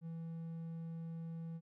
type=tone; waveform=triangle; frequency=164.81 Hz; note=E3; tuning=in tune; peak=-40 dBFS; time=0.01-1.61 s; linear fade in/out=50 ms; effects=none